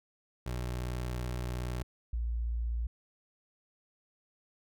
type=tone pair in turn; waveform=25% pulse / sine; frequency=61.3 / 57.86 Hz; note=B1 / A#1; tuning=-12 / -12 cents; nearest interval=minor second; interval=100 cents; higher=first; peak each=-30 / -30 dBFS; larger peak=neither; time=0.46-1.83 / 2.13-2.87 s; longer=first; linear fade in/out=5 ms; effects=none